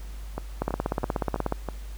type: two click trains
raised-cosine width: 1 ms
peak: -16 / -11 dBFS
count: 5 / 16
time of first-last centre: 0.38-1.687 / 0.62-1.524 s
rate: 3.06 / 16.6 Hz
effects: added 50 Hz sine -35 dBFS peak until 1.97 s + pink hiss -51 dBFS RMS until 1.97 s